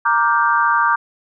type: chord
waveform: sine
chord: G minor seventh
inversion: first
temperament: equal with one note detuned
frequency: 932.3 / 1174.7 / 1414.8 / 1568 Hz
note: Bb5 / D6 / F6 / G6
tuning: 0 / 0 / +22 / 0 cents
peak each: -18 / -16 / -22 / -19 dBFS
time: 0.05-0.96 s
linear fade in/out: 10 ms
effects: none